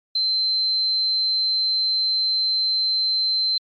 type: tone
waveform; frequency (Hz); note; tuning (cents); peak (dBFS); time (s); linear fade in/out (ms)
sine; 4100; C8; -36; -18; 0.15-3.58; 5
effects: MP3 32 kbps